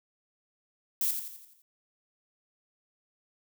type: noise with echo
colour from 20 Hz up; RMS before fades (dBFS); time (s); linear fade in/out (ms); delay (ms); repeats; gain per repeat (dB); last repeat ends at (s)
violet; -28; 1.01-1.11; 2; 85; 6; -6; 1.62
effects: none